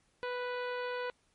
harmonic tone, 493.9 Hz, B4, in tune, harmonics 1 / 2 / 3 / 4 / 5 / 6 / 7 / 8 / 9, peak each -36 / -41 / -42 / -48 / -49 / -53 / -55 / -56 / -57 dBFS, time 0.23-1.1 s, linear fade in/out 0 ms, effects pink hiss -72 dBFS RMS until 1.34 s + MP3 48 kbps

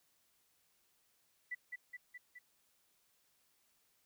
sine tone with echo, 1975.5 Hz, B6, in tune, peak -38 dBFS, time 1.51-1.55 s, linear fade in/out 10 ms, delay 210 ms, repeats 4, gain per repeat -3 dB, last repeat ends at 2.39 s, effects white hiss -75 dBFS RMS until 4.05 s

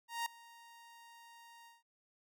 sawtooth tone with ADSR envelope, 932.3 Hz, A#5, in tune, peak -30 dBFS, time 0.08-1.83 s, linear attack 180 ms, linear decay 4 ms, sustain -22 dB, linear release 170 ms, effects none

